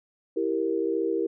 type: chord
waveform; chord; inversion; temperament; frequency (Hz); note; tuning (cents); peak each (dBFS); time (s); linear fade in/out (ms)
sine; E diminished; none; equal; 329.6 / 392 / 466.2; E4 / G4 / Bb4; 0 / 0 / 0; -28; 0.36-1.27; 10
effects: none